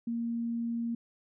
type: tone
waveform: sine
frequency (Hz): 233.1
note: A#3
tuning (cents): 0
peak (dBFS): -30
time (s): 0.07-0.95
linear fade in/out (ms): 5
effects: none